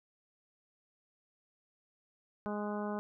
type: harmonic tone with a mistuned harmonic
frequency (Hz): 207.7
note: G#3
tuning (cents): 0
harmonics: 1 / 2 / 3 / 4 / 5 / 6 / 7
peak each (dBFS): -37 / -41 / -42 / -44 / -46 / -48 / -50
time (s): 2.46-2.99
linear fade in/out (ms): 0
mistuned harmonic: 7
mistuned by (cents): +31
effects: none